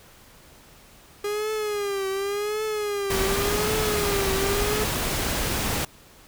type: tone with vibrato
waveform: 45% pulse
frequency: 408.7 Hz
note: G#4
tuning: 28 cents flat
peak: -25 dBFS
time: 1.24-4.84 s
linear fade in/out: 5 ms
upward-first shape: triangle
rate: 0.89 Hz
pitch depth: 110 cents each way
type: noise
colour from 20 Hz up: pink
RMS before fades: -26 dBFS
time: 3.1-5.85 s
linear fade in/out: 5 ms
effects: pink hiss -51 dBFS RMS until 6.27 s